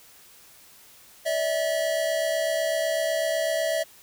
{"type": "tone pair together", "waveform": "square", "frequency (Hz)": [580, 648], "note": ["D5", "E5"], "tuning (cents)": [-22, -30], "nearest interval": "major second", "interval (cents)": 192, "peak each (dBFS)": [-30, -25], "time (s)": [1.25, 3.84], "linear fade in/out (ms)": 20, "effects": ["white hiss -52 dBFS RMS until 4.02 s"]}